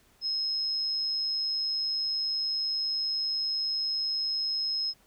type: tone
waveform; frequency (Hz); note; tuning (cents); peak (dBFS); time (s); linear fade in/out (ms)
sine; 5150; E8; -41; -27; 0.21-4.94; 50
effects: pink hiss -63 dBFS RMS until 5.06 s